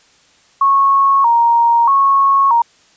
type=tone with vibrato; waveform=sine; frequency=1014 Hz; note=B5; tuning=45 cents sharp; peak=-8 dBFS; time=0.61-2.62 s; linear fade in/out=5 ms; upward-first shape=square; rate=0.79 Hz; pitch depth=140 cents each way; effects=white hiss -51 dBFS RMS until 2.96 s + resampled to 16000 Hz